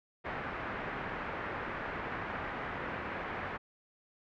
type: low-pass noise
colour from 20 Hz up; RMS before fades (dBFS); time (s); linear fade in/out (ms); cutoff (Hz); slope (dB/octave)
white; -39; 0.24-3.58; 20; 1900; 24
effects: none